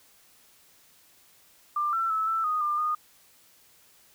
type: tone with pitch steps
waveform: sine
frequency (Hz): 1191 / 1343 / 1303 / 1327 / 1241 / 1197 / 1228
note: D6 / E6 / E6 / E6 / D#6 / D6 / D#6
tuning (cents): +24 / +32 / -20 / +11 / -5 / +33 / -23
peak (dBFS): -24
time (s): 1.76-2.95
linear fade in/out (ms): 5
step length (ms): 170
effects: white hiss -59 dBFS RMS until 4.14 s